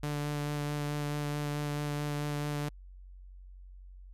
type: tone with vibrato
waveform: sawtooth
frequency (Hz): 146.83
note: D3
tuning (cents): 0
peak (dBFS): -28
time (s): 0.03-2.69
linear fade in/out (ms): 5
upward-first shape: sine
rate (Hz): 4.6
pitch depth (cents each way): 12
effects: added 46 Hz sine -47 dBFS peak until 4.13 s + resampled to 32000 Hz